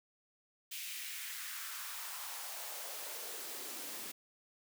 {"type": "noise with high-pass filter sweep", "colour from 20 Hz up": "white", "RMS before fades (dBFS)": -44, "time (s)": [0.71, 4.12], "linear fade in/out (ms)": 10, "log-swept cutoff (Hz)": [2700, 230], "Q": 2.1, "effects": []}